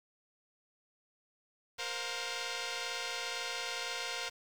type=chord; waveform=5% pulse; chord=Bb suspended second; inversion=none; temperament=equal with one note detuned; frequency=466.2 / 523.3 / 710.3 Hz; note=Bb4 / C5 / F5; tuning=0 / 0 / +29 cents; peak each=-28 dBFS; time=1.78-4.3 s; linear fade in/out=20 ms; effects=low-pass 6000 Hz 12 dB/octave + 9-bit